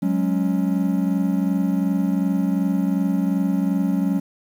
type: chord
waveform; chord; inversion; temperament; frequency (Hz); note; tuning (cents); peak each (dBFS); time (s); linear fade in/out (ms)
triangle; F# suspended second; none; equal; 185 / 207.7 / 277.2; F#3 / G#3 / C#4; 0 / 0 / 0; -19 / -22 / -21; 0.02-4.2; 10
effects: 8-bit